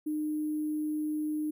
sine tone with sample-and-hold, 304.5 Hz, D#4, 37 cents flat, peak -29 dBFS, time 0.06-1.51 s, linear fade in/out 10 ms, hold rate 11025 Hz, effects none

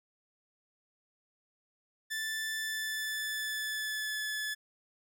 sawtooth tone with pitch glide, 1760 to 1722.8 Hz, A6 to A6, 0 to -37 cents, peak -30 dBFS, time 2.1-4.55 s, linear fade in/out 20 ms, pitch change -37 cents, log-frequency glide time 2.57-4.23 s, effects none

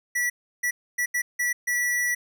square tone bursts at uneven times, 1951 Hz, B6, 22 cents flat, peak -23 dBFS, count 6, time 0.15-0.3 / 0.63-0.71 / 0.98-1.06 / 1.14-1.22 / 1.39-1.53 / 1.67-2.15 s, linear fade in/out 10 ms, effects none

